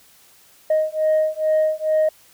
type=beating tone pair; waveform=sine; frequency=622.3 / 624.6 Hz; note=D#5 / D#5; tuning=0 / +7 cents; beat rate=2.3 Hz; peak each=-18 dBFS; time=0.7-2.09 s; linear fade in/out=5 ms; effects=tanh soft clip ceiling -12 dBFS + white hiss -52 dBFS RMS until 2.33 s